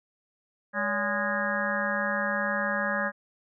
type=harmonic tone with a mistuned harmonic; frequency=206.2 Hz; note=G#3; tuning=12 cents flat; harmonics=1 / 3 / 4 / 5 / 6 / 7 / 8 / 9; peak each=-34 / -32 / -38 / -37 / -35 / -38 / -29 / -37 dBFS; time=0.73-3.12 s; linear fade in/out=50 ms; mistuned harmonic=3; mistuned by=-140 cents; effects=none